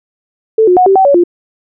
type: tone with pitch steps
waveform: sine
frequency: 441.6 / 361.3 / 732 / 387.8 / 765 / 564 / 349.3 Hz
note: A4 / F#4 / F#5 / G4 / G5 / C#5 / F4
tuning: +6 / -41 / -19 / -19 / -42 / +30 / 0 cents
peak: -4 dBFS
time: 0.58-1.238 s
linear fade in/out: 5 ms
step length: 94 ms
effects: none